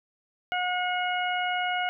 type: harmonic tone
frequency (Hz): 724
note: F#5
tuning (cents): -38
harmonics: 1 / 2 / 3 / 4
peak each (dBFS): -28 / -31 / -33 / -34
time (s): 0.52-1.89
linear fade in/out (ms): 0
effects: none